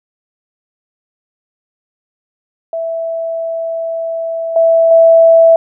sine tone with level steps, 659.3 Hz, E5, in tune, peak -16 / -6 / -3 dBFS, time 2.73-5.56 s, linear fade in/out 2 ms, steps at 4.56 / 4.91 s, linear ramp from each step 2 ms, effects none

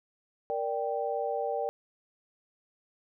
sine chord, G minor, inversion first, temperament equal, 466.2 / 587.3 / 784 Hz, Bb4 / D5 / G5, 0 / 0 / 0 cents, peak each -33 dBFS, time 0.5-1.69 s, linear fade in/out 0 ms, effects none

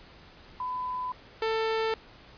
sine / sawtooth tone pair in turn, 1004 / 444.8 Hz, B5 / A4, +28 / +19 cents, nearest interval octave + major second, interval 1409 cents, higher first, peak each -30 / -22 dBFS, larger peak second, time 0.6-1.12 / 1.42-1.94 s, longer neither, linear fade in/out 2 ms, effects pink hiss -52 dBFS RMS until 2.37 s + resampled to 11025 Hz

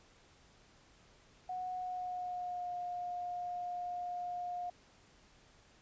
sine tone with pitch glide, 734 to 711.9 Hz, F#5 to F5, -14 to +33 cents, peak -37 dBFS, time 1.49-4.7 s, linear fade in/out 5 ms, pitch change -53 cents, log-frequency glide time 1.74-2.74 s, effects pink hiss -64 dBFS RMS until 5.81 s + resampled to 16000 Hz

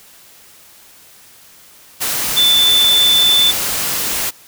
sine tone in noise, 3520 Hz, A7, in tune, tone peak -9 dBFS, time 2.36-3.52 s, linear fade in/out 20 ms, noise white, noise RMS -19 dBFS, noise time 2-4.31 s, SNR +7 dB, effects white hiss -44 dBFS RMS until 4.47 s

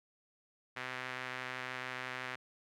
sawtooth tone with band-pass filter, 127.7 Hz, C3, 42 cents flat, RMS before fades -42 dBFS, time 0.76-2.36 s, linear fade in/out 10 ms, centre 1900 Hz, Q 1.7, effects none

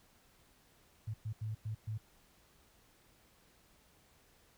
sine tone bursts at uneven times, 108.7 Hz, A2, 21 cents flat, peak -36 dBFS, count 5, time 1.07-1.14 / 1.25-1.33 / 1.41-1.55 / 1.65-1.75 / 1.87-1.98 s, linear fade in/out 10 ms, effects pink hiss -67 dBFS RMS until 4.57 s

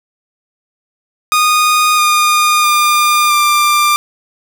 sawtooth tone with pitch steps, 1233 / 1218.1 / 1203.4 / 1188.9 Hz, D#6 / D#6 / D6 / D6, -16 / -37 / +42 / +21 cents, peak -5 dBFS, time 1.32-3.96 s, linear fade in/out 0 ms, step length 660 ms, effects none

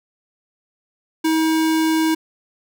square tone, 319.2 Hz, D#4, 44 cents sharp, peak -16 dBFS, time 1.24-2.15 s, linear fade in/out 10 ms, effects none

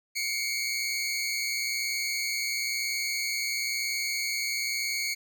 20% pulse tone pair together, 2144 / 2265 Hz, C7 / C#7, +42 / +37 cents, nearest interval minor second, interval 95 cents, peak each -26 dBFS, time 0.15-5.15 s, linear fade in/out 20 ms, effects none

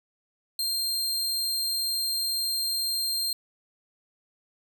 sawtooth tone, 4186 Hz, C8, in tune, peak -23 dBFS, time 0.59-3.33 s, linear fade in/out 2 ms, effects none

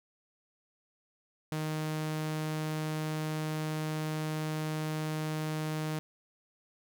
sawtooth tone, 155.3 Hz, D#3, 3 cents flat, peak -28 dBFS, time 1.52-5.99 s, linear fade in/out 0 ms, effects none

